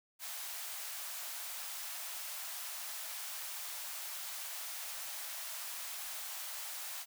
white high-pass noise, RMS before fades -43 dBFS, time 0.19-7.06 s, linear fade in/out 50 ms, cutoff 600 Hz, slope 48 dB/octave, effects none

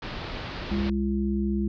pink low-pass noise, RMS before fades -35 dBFS, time 0.02-0.9 s, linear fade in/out 5 ms, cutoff 4700 Hz, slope 48 dB/octave
harmonic tone, 68 Hz, C#2, 33 cents flat, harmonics 1 / 3 / 5, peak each -29 / -25 / -31 dBFS, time 0.71-1.68 s, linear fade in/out 5 ms
effects none

